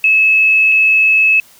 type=tone pair in turn; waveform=sine; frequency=2593 / 2593 Hz; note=E7 / E7; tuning=-29 / -29 cents; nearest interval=unison; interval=0 cents; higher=neither; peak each=-7 dBFS; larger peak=neither; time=0.04-0.72 / 0.72-1.4 s; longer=neither; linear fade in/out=2 ms; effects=white hiss -45 dBFS RMS until 1.59 s